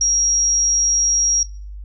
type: tone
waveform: sine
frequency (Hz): 5650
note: F8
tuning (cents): +19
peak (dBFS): -14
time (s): 0.01-1.43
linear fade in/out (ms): 2
effects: noise-tail reverb RT60 0.4 s tail -20 dB re dry + added 50 Hz sine -30 dBFS peak until 1.84 s